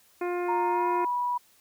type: harmonic tone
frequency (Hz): 353.6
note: F4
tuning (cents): +22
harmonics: 1 / 2 / 3 / 4 / 5 / 6 / 7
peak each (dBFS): -28 / -35 / -38 / -42 / -46 / -45 / -45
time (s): 0.21-1.05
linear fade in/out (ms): 5
type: tone with pitch glide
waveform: sine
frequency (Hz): 932.3 to 977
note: A#5 to B5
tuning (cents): 0 to -19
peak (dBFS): -25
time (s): 0.48-1.38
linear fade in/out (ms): 10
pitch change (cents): +81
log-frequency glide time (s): 0.7-0.87
effects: white hiss -61 dBFS RMS until 1.6 s